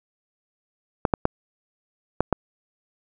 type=clicks; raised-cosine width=1 ms; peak=-4 dBFS; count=5; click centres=1.052 / 1.138 / 1.254 / 2.206 / 2.327 s; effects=none